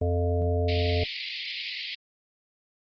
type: harmonic tone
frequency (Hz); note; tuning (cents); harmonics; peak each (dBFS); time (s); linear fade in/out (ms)
87.5; F2; +4; 1 / 3 / 5 / 7 / 8; -24 / -35 / -29 / -32 / -36; 0.01-1.04; 5
type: tone with exponential decay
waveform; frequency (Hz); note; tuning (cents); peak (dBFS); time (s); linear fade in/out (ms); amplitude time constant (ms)
sine; 170; F3; -46; -32; 0.41-0.6; 2; 41
type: band-pass noise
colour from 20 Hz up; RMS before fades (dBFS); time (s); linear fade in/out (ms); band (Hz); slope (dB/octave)
pink; -35; 0.68-1.95; 5; 2000 to 4900; 96
effects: Opus 24 kbps